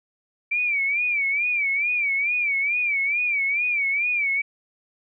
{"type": "tone with vibrato", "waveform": "sine", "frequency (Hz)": 2324, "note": "D7", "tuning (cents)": -19, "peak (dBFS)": -20, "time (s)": [0.51, 4.42], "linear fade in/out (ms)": 10, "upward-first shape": "sine", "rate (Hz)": 2.3, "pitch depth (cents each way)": 110, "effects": []}